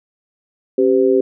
sine tone with amplitude modulation, 390 Hz, G4, 9 cents flat, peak -6 dBFS, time 0.78-1.21 s, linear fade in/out 5 ms, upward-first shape sine, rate 119 Hz, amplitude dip 100%, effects none

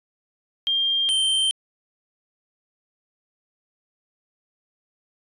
sine / square tone pair in turn, 3197 / 3128 Hz, G7 / G7, +33 / -4 cents, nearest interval unison, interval 37 cents, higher first, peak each -19 dBFS, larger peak neither, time 0.67-1.09 / 1.09-1.51 s, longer neither, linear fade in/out 0 ms, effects resampled to 24000 Hz

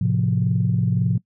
sine chord, F major, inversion first, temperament just, 109.13 / 130.96 / 174.61 Hz, A2 / C3 / F3, -14 / +2 / 0 cents, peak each -21 dBFS, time 0.01-1.18 s, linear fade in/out 5 ms, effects noise-tail reverb RT60 0.1 s tail -20 dB re dry + tanh soft clip ceiling -8 dBFS

